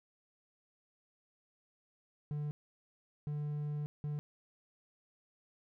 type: tone bursts at uneven times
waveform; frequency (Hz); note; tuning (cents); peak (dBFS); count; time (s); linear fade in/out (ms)
triangle; 148; D3; +14; -33; 3; 2.31-2.51 / 3.27-3.86 / 4.04-4.19; 0
effects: none